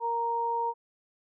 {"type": "tone pair together", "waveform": "sine", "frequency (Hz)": [466.3, 932.6], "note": ["A#4", "A#5"], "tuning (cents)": [1, 1], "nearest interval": "octave", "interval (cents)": 1200, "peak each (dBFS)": [-34, -27], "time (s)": [0, 0.74], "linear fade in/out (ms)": 50, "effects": []}